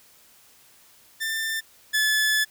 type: tone pair in turn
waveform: sawtooth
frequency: 1785 / 1726.2 Hz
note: A6 / A6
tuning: +24 / -34 cents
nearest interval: minor second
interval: 58 cents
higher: first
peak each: -22 / -16 dBFS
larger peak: second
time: 1.2-1.61 / 1.93-2.45 s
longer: second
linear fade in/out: 20 ms
effects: white hiss -55 dBFS RMS until 2.5 s